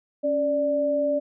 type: tone pair together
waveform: sine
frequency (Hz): 277.4 / 587.3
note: C#4 / D5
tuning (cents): +1 / 0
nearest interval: octave + minor second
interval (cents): 1299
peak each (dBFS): -28 / -21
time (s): 0.23-1.2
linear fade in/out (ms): 20
effects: none